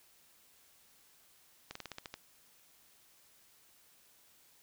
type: slowing click train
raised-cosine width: 0.2 ms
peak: -25 dBFS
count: 8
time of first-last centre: 1.71-2.14 s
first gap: 44 ms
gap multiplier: 1.11
effects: white hiss -65 dBFS RMS until 4.62 s